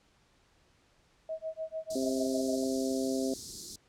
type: tone with tremolo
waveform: sine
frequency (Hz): 639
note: D#5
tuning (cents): +46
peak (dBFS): -32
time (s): 1.29-2.64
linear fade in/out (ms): 2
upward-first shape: sine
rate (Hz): 6.7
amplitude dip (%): 100
type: band-stop noise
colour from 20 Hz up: white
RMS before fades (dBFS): -38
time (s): 1.9-3.76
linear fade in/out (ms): 5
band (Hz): 400 to 4200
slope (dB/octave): 48
type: harmonic tone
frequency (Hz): 132.1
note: C3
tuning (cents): +17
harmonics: 2 / 3 / 4 / 5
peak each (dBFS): -31 / -35 / -37 / -39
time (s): 1.95-3.34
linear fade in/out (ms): 5
effects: pink hiss -67 dBFS RMS until 3.88 s + low-pass 7000 Hz 12 dB/octave